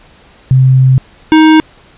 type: tone pair in turn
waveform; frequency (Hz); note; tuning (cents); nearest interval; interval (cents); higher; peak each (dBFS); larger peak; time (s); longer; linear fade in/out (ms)
sine / square; 130.81 / 314; C3 / D#4; 0 / +16; octave + minor third; 1516; second; -3; neither; 0.51-0.98 / 1.32-1.6; first; 0
effects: pink hiss -42 dBFS RMS until 1.97 s + resampled to 8000 Hz